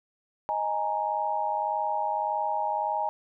sine chord, D# suspended fourth, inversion none, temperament equal, 622.3 / 830.6 / 932.3 Hz, D#5 / G#5 / A#5, 0 / 0 / 0 cents, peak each -33 / -28 / -30 dBFS, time 0.49-3.09 s, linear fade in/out 0 ms, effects none

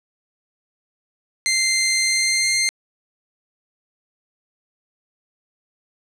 15% pulse tone with pitch glide, 2086 to 2101 Hz, C7 to C7, -6 to +7 cents, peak -10 dBFS, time 1.46-2.69 s, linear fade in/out 0 ms, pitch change +13 cents, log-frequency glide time 2.03-2.53 s, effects low-pass 10000 Hz 12 dB/octave

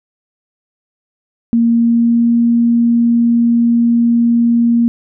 sine tone with pitch glide, 232.4 to 234.8 Hz, A#3 to A#3, -5 to +13 cents, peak -8 dBFS, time 1.53-4.88 s, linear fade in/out 0 ms, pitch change +18 cents, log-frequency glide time 1.64-2.34 s, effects none

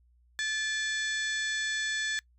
harmonic tone with a mistuned harmonic, 868 Hz, A5, 24 cents flat, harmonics 2 / 3 / 4 / 5 / 6 / 7 / 8 / 9, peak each -30 / -45 / -36 / -43 / -46 / -45 / -46 / -43 dBFS, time 0.39-2.19 s, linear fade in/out 0 ms, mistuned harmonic 3, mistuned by -150 cents, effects noise-tail reverb RT60 0.1 s tail -24 dB re dry + added 60 Hz sine -61 dBFS peak until 2.38 s

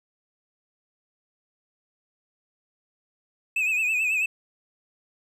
triangle tone with vibrato, 2554 Hz, D#7, 45 cents sharp, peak -20 dBFS, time 3.56-4.26 s, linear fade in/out 5 ms, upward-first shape triangle, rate 9.2 Hz, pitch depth 90 cents each way, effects none

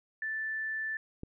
sine tone, 1760 Hz, A6, in tune, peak -32 dBFS, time 0.22-0.97 s, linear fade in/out 2 ms
click, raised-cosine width 3 ms, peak -27 dBFS, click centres 1.234 s
effects none

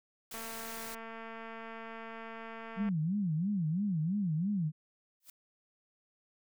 white noise, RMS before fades -45 dBFS, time 0.31-0.95 s, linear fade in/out 5 ms
click train, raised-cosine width 0.5 ms, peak -31 dBFS, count 577, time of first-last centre 0.34-2.889 s, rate 226 Hz
sine tone with vibrato, 178.8 Hz, F3, 41 cents sharp, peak -29 dBFS, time 2.76-4.72 s, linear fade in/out 50 ms, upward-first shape sine, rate 3 Hz, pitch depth 270 cents each way
blue noise with exponential growth, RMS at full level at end -47 dBFS, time 5.2-5.3 s, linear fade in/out 2 ms, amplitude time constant 21 ms
effects none

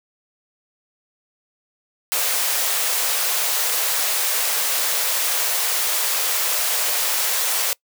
white high-pass noise, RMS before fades -21 dBFS, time 2.12-7.73 s, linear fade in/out 0 ms, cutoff 430 Hz, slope 48 dB/octave, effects noise-tail reverb RT60 0.1 s tail -24 dB re dry

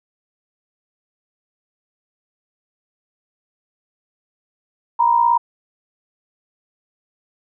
sine tone pair together, 941.8 / 1000 Hz, A#5 / B5, +18 / +21 cents, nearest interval minor second, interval 103 cents, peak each -13 / -18 dBFS, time 4.99-5.38 s, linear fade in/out 10 ms, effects none

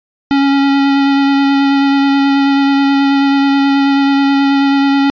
square tone with vibrato, 277.2 Hz, C#4, in tune, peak -9 dBFS, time 0.31-5.1 s, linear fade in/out 0 ms, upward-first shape sine, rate 9.3 Hz, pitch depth 12 cents each way, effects resampled to 11025 Hz

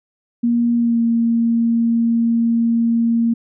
sine tone with pitch glide, 236.4 to 231.5 Hz, A#3 to A#3, +24 to -12 cents, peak -13 dBFS, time 0.43-3.34 s, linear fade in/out 10 ms, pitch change -36 cents, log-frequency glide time 0.76-1 s, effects none

